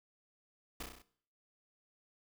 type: noise with echo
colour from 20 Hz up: pink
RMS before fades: -42 dBFS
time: 0.8-0.83 s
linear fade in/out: 5 ms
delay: 32 ms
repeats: 6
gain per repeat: -3 dB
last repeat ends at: 1.022 s
effects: noise-tail reverb RT60 0.6 s tail -19 dB re dry